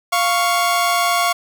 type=tone pair together; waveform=sawtooth; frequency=697.5 / 1108.7 Hz; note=F5 / C#6; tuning=-2 / 0 cents; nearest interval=minor sixth; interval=802 cents; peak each=-14 dBFS; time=0.12-1.33 s; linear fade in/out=10 ms; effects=none